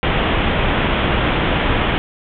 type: low-pass noise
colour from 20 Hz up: pink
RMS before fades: -17 dBFS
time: 0.03-1.98 s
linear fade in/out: 0 ms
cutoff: 3500 Hz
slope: 96 dB/octave
effects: none